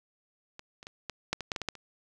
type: clicks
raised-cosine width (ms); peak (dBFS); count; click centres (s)
0.2; -26 / -30 / -25 / -18 / -11 / -19 / -13 / -15 / -17 / -13 / -30; 11; 0.594 / 0.829 / 0.869 / 1.097 / 1.33 / 1.407 / 1.518 / 1.562 / 1.617 / 1.687 / 1.753
effects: none